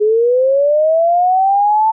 sine linear sweep, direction up, 414 to 890 Hz, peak -9 dBFS, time 0-1.92 s, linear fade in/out 20 ms, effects none

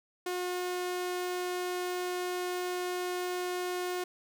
sawtooth tone, 360.3 Hz, F#4, 46 cents flat, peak -28 dBFS, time 0.26-4.04 s, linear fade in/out 5 ms, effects none

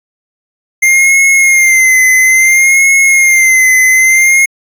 square tone with vibrato, 2103 Hz, C7, 8 cents sharp, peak -5 dBFS, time 0.82-4.46 s, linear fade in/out 10 ms, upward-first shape sine, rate 0.59 Hz, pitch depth 56 cents each way, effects resampled to 32000 Hz

